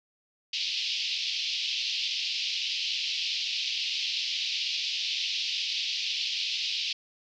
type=band-pass noise; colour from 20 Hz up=pink; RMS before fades=-31 dBFS; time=0.53-6.93 s; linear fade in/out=5 ms; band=2600 to 5200 Hz; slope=48 dB/octave; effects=none